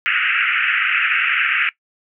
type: band-pass noise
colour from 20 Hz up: white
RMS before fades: -18 dBFS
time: 0.06-1.69 s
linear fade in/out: 0 ms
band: 1300 to 2800 Hz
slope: 96 dB/octave
effects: noise-tail reverb RT60 0.1 s tail -19 dB re dry